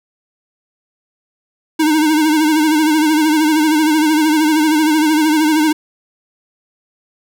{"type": "tone with vibrato", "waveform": "square", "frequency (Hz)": 309.4, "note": "D#4", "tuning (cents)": -10, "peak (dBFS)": -11, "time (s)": [1.79, 5.73], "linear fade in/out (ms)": 10, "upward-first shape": "sine", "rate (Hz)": 13, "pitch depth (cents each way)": 62, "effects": []}